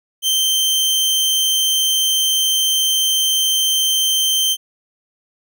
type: tone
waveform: sawtooth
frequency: 3123 Hz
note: G7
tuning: 7 cents flat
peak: -11 dBFS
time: 0.22-4.57 s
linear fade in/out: 50 ms
effects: none